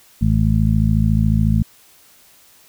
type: harmonic tone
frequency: 54 Hz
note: A1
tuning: 32 cents flat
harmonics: 1 / 2 / 3 / 4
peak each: -18 / -17 / -19 / -19 dBFS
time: 0.21-1.63 s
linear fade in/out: 10 ms
effects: white hiss -50 dBFS RMS until 2.68 s